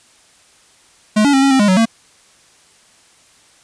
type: tone with pitch steps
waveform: square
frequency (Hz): 212.9 / 284.4 / 269.3 / 274.4 / 265.2 / 206.1 / 186.4 / 226.7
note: G#3 / C#4 / C#4 / C#4 / C4 / G#3 / F#3 / A#3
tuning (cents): +43 / +45 / -50 / -17 / +23 / -13 / +13 / -48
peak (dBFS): -10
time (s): 1.16-1.856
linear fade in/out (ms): 10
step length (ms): 87
effects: white hiss -50 dBFS RMS until 3.63 s + resampled to 22050 Hz